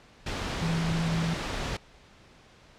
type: tone in noise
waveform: sine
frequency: 164.81 Hz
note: E3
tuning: in tune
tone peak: -26 dBFS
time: 0.62-1.34 s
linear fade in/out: 5 ms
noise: pink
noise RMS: -32 dBFS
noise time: 0.26-1.77 s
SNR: +3 dB
effects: pink hiss -55 dBFS RMS until 2.78 s + low-pass 5000 Hz 12 dB/octave